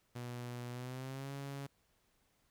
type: tone with pitch glide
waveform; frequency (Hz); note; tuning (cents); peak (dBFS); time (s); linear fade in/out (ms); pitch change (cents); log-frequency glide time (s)
sawtooth; 121.8 to 139.11; B2 to C#3; -24 to +6; -38; 0.15-1.67; 10; +230; 0.7-1.32
effects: pink hiss -75 dBFS RMS until 2.5 s